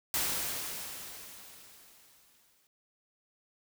white noise with exponential decay, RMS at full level -30 dBFS, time 0.14-2.67 s, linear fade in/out 1 ms, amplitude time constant 550 ms, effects none

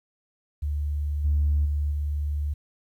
sine tone with level steps, 73.42 Hz, D2, in tune, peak -24 / -18 / -22 / -24 dBFS, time 0.62-2.54 s, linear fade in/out 10 ms, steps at 1.24 / 1.65 / 1.91 s, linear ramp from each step 10 ms, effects tanh soft clip ceiling -15 dBFS + 10-bit

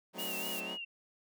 15% pulse chord, F# diminished seventh, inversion none, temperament equal with one note detuned, 187.36 / 220 / 261.6 / 311.1 Hz, F#3 / A3 / C4 / Eb4, +22 / 0 / 0 / 0 cents, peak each -39 / -41 / -43 / -43 dBFS, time 0.13-0.78 s, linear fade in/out 50 ms
sine tone with vibrato, 2794 Hz, F7, in tune, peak -39 dBFS, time 0.18-0.85 s, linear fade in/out 10 ms, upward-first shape sine, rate 4 Hz, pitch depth 67 cents each way
blue noise, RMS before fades -41 dBFS, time 0.18-0.61 s, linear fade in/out 20 ms
effects none

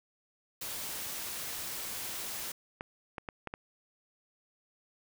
white noise, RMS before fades -39 dBFS, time 0.61-2.52 s, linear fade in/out 5 ms
clicks, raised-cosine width 0.5 ms, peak -23 dBFS, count 5, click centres 2.809 / 3.182 / 3.288 / 3.473 / 3.539 s
effects none

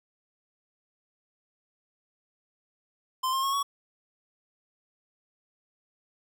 square tone with pitch steps, 1038 / 1064.7 / 1092.1 / 1120.2 Hz, C6 / C6 / C#6 / C#6, -14 / +30 / -26 / +18 cents, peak -26 dBFS, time 3.23-3.63 s, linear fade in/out 10 ms, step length 100 ms, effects none

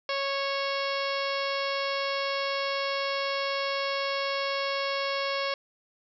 harmonic tone with a mistuned harmonic, 552 Hz, C#5, 7 cents flat, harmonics 1 / 2 / 3 / 4 / 5 / 6 / 7 / 8 / 9 / 10, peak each -31 / -33 / -38 / -36 / -39 / -39 / -43 / -39 / -41 / -44 dBFS, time 0.09-5.54 s, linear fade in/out 2 ms, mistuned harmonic 9, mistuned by +39 cents, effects none

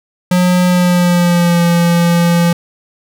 square tone with pitch glide, 180 to 171.47 Hz, F#3 to F3, -47 to -31 cents, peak -9 dBFS, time 0.31-2.53 s, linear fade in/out 5 ms, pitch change -84 cents, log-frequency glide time 0.67-1.63 s, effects none

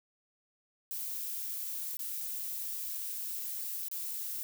violet noise with dropouts, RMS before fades -38 dBFS, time 0.91-4.43 s, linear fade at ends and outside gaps 0 ms, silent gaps 1.97-1.992 / 3.884-3.914 s, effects none

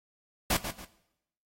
pink noise with echo, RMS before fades -26 dBFS, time 0.5-0.57 s, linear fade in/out 5 ms, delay 140 ms, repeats 2, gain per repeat -10 dB, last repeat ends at 0.85 s, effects noise-tail reverb RT60 0.8 s tail -17 dB re dry + AAC 48 kbps

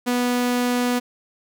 sawtooth tone, 245.6 Hz, B3, 9 cents flat, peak -15 dBFS, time 0.06-1 s, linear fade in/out 20 ms, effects none

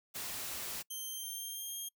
white noise, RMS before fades -41 dBFS, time 0.14-0.83 s, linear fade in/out 20 ms
5% pulse tone with pitch glide, 3136 to 3222 Hz, G7 to G7, 0 to +47 cents, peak -32 dBFS, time 0.9-1.89 s, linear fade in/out 10 ms, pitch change +47 cents, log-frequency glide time 1.09-1.77 s
effects noise-tail reverb RT60 0.1 s tail -25 dB re dry

